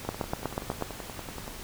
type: two click trains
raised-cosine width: 1 ms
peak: -23 / -14 dBFS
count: 16 / 7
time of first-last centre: 0.05-1.479 / 0.09-0.823 s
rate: 10.5 / 8.18 Hz
effects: pink hiss -42 dBFS RMS until 1.63 s